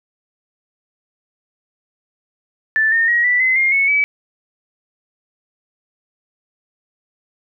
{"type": "tone with pitch steps", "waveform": "sine", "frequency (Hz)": [1760, 1827.3, 1897.2, 1969.8, 2045, 2123, 2205, 2289], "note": ["A6", "A#6", "A#6", "B6", "C7", "C7", "C#7", "D7"], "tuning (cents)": [0, -35, 30, -5, -40, 25, -10, -45], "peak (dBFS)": -12, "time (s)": [2.76, 4.04], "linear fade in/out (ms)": 0, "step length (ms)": 160, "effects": []}